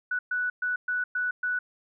sine tone bursts at uneven times, 1480 Hz, F#6, in tune, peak -25 dBFS, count 6, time 0.11-0.19 / 0.31-0.5 / 0.62-0.76 / 0.88-1.04 / 1.15-1.31 / 1.43-1.59 s, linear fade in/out 5 ms, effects none

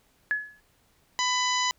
sine tone with exponential decay, 1700 Hz, G#6, 40 cents sharp, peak -20 dBFS, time 0.31-0.6 s, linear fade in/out 0 ms, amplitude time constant 63 ms
harmonic tone, 998 Hz, B5, 18 cents sharp, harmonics 1 / 2 / 3 / 4 / 5 / 6 / 7, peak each -27 / -30 / -32 / -33 / -34 / -35 / -35 dBFS, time 1.19-1.71 s, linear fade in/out 0 ms
effects pink hiss -65 dBFS RMS until 1.78 s

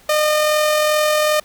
sawtooth tone with amplitude modulation, 608 Hz, D#5, 40 cents flat, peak -9 dBFS, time 0.09-1.4 s, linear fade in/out 5 ms, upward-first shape sine, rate 42.5 Hz, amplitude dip 25%, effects pink hiss -49 dBFS RMS until 1.44 s

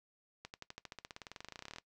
accelerating click train, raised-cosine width 0.2 ms, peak -28 dBFS, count 28, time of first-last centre 0.45-1.784 s, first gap 89 ms, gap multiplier 0.95, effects noise-tail reverb RT60 0.1 s tail -19 dB re dry

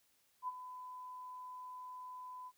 sine tone with ADSR envelope, 1005 Hz, B5, 30 cents sharp, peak -35 dBFS, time 0.42-2.52 s, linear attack 59 ms, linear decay 30 ms, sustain -11 dB, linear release 50 ms, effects white hiss -74 dBFS RMS until 2.57 s

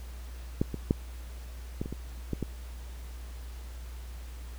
clicks, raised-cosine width 3 ms, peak -12 / -20 / -10 / -18 / -24 / -22 / -17 / -17 dBFS, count 8, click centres 0.615 / 0.743 / 0.909 / 1.815 / 1.859 / 1.926 / 2.333 / 2.427 s, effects added 60 Hz sine -39 dBFS peak until 4.58 s + pink hiss -53 dBFS RMS until 4.58 s

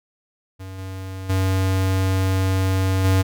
square tone with level steps, 94.8 Hz, F#2, 43 cents sharp, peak -33 / -30 / -18 / -15 dBFS, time 0.59-3.23 s, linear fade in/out 20 ms, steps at 0.78 / 1.29 / 3.04 s, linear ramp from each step 10 ms, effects none

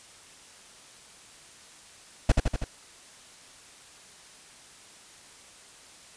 brown noise with echo, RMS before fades -17 dBFS, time 2.29-2.32 s, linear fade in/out 5 ms, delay 81 ms, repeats 4, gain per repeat -3 dB, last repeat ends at 2.644 s, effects white hiss -51 dBFS RMS until 6.16 s + resampled to 22050 Hz

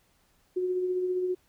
sine tone with tremolo, 365.3 Hz, F#4, 22 cents flat, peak -24 dBFS, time 0.56-1.35 s, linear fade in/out 10 ms, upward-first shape triangle, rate 15 Hz, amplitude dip 40%, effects pink hiss -67 dBFS RMS until 1.48 s

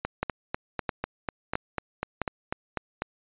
two click trains, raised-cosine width 0.5 ms, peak -11 / -13 dBFS, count 4 / 13, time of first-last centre 0.23-2.217 / 0.05-3.02 s, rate 1.51 / 4.04 Hz, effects resampled to 8000 Hz

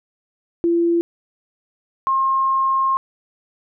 sine tone pair in turn, 340 / 1068.9 Hz, F4 / C6, -46 / +37 cents, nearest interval octave + minor sixth, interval 1983 cents, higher second, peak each -14 / -15 dBFS, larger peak first, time 0.64-1.01 / 2.07-2.97 s, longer second, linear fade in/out 0 ms, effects none

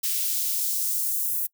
blue noise with high-pass filter sweep, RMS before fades -26 dBFS, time 0.03-1.47 s, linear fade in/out 10 ms, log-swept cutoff 2500 to 11000 Hz, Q 0.87, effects noise-tail reverb RT60 0.1 s tail -24 dB re dry

